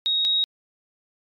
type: tone pair in turn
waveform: sine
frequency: 3767 / 3784 Hz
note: A#7 / A#7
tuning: +17 / +25 cents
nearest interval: unison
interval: 8 cents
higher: second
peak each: -19 / -18 dBFS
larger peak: second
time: 0.06-0.25 / 0.25-0.44 s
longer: neither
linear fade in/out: 0 ms
effects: MP3 96 kbps